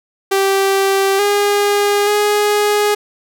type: tone with pitch steps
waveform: sawtooth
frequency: 390 / 408.3 / 415.6 Hz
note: G4 / G#4 / G#4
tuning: -9 / -29 / +1 cents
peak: -8 dBFS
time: 0.31-2.95 s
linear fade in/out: 10 ms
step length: 880 ms
effects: none